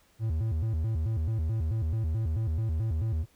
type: tone with vibrato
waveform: triangle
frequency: 93.8 Hz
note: F#2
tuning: 24 cents sharp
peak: -24 dBFS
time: 0.19-3.26 s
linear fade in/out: 50 ms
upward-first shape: square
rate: 4.6 Hz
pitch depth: 300 cents each way
effects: pink hiss -64 dBFS RMS until 3.35 s